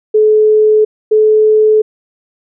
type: tone pair in turn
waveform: sine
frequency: 429.4 / 431 Hz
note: A4 / A4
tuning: -42 / -36 cents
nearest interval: unison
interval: 6 cents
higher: second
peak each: -5 dBFS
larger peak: neither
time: 0.14-0.85 / 1.11-1.82 s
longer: neither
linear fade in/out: 10 ms
effects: none